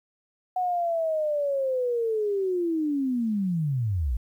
sine linear sweep, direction down, 740 to 52 Hz, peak -23 dBFS, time 0.56-4.17 s, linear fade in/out 5 ms, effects 10-bit

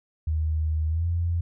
sine tone with pitch glide, 78.3 to 85.39 Hz, D#2 to F2, +11 to -38 cents, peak -22 dBFS, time 0.27-1.41 s, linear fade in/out 5 ms, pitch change +151 cents, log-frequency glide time 0.88-1.06 s, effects none

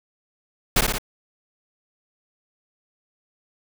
pink noise with echo, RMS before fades -17 dBFS, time 0.76-0.81 s, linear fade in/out 5 ms, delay 58 ms, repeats 3, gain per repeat -3 dB, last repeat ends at 0.984 s, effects none

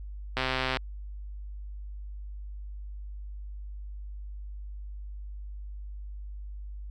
click train, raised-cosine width 0.3 ms, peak -12 dBFS, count 53, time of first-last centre 0.37-0.77 s, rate 130 Hz, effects added 50 Hz sine -37 dBFS peak until 6.9 s

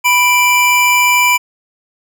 square tone pair together, 987.6 / 2349 Hz, B5 / D7, 0 / 0 cents, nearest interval octave + minor third, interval 1500 cents, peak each -13 / -11 dBFS, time 0.04-1.38 s, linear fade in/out 20 ms, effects none

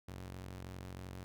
sawtooth ring-modulated tone, 92.7 Hz, F#2, 4 cents sharp, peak -38 dBFS, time 0.08-1.24 s, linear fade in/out 0 ms, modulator 21.6 Hz, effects none

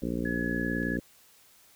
harmonic tone, 58.9 Hz, A#1, 19 cents sharp, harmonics 1 / 2 / 3 / 4 / 5 / 6 / 7 / 8 / 9, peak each -39 / -43 / -35 / -33 / -34 / -40 / -40 / -44 / -42 dBFS, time 0.02-1 s, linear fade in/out 5 ms
sine tone, 1694 Hz, G#6, 34 cents sharp, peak -33 dBFS, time 0.25-0.97 s, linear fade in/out 5 ms
click, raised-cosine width 0.2 ms, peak -36 dBFS, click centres 0.83 s
effects white hiss -59 dBFS RMS until 1.75 s

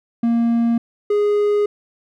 triangle tone pair in turn, 233.1 / 413.9 Hz, A#3 / G#4, 0 / -6 cents, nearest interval minor seventh, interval 994 cents, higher second, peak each -12 dBFS, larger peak neither, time 0.23-0.78 / 1.1-1.66 s, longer second, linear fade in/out 5 ms, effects none

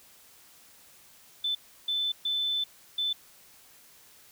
sine tone bursts at uneven times, 3520 Hz, A7, in tune, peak -26 dBFS, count 4, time 1.44-1.55 / 1.88-2.12 / 2.25-2.64 / 2.98-3.13 s, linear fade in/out 5 ms, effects white hiss -56 dBFS RMS until 4.31 s

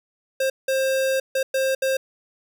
square tone bursts at uneven times, 531 Hz, C5, 25 cents sharp, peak -20 dBFS, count 5, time 0.4-0.5 / 0.68-1.2 / 1.35-1.43 / 1.54-1.75 / 1.82-1.97 s, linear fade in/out 5 ms, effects none

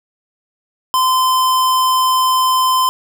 square tone, 1030 Hz, C6, 28 cents flat, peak -12 dBFS, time 0.94-2.89 s, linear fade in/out 0 ms, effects none

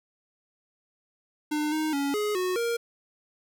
square tone with pitch steps, 301.2 / 311 / 280.8 / 419.2 / 366.6 / 467.7 Hz, D4 / D#4 / C#4 / G#4 / F#4 / A#4, +44 / -1 / +22 / +16 / -16 / +6 cents, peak -26 dBFS, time 1.51-2.77 s, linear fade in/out 10 ms, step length 210 ms, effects none

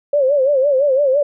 sine tone with vibrato, 551 Hz, C#5, 11 cents flat, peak -11 dBFS, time 0.13-1.23 s, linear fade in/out 5 ms, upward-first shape sine, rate 5.9 Hz, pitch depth 120 cents each way, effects none

